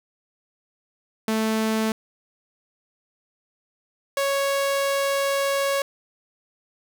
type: tone pair in turn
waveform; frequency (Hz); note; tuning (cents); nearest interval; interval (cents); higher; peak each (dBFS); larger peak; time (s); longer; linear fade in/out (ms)
sawtooth; 220 / 554.4; A3 / C#5; 0 / 0; octave + major third; 1600; second; -17; neither; 1.28-1.92 / 4.17-5.82; second; 2
effects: none